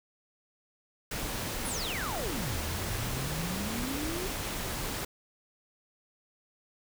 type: noise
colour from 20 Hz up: pink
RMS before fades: -35 dBFS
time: 1.11-5.05 s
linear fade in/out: 5 ms
type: exponential two-way sweep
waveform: sine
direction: down then up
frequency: 11175 to 73.42 to 384.4 Hz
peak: -35 dBFS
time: 1.65-4.27 s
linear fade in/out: 5 ms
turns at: 2.59 s
effects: none